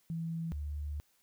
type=tone pair in turn; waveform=sine; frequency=164.81 / 73.57 Hz; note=E3 / D2; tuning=0 / +4 cents; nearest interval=octave + major second; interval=1396 cents; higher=first; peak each=-34 / -35 dBFS; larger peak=first; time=0.1-0.52 / 0.52-1 s; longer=second; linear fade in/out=0 ms; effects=white hiss -71 dBFS RMS until 1.22 s